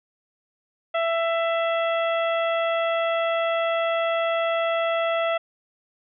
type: harmonic tone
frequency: 665 Hz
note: E5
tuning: 15 cents sharp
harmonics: 1 / 2 / 3 / 4 / 5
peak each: -22 / -28 / -32 / -34 / -36 dBFS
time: 0.94-5.38 s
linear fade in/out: 10 ms
effects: none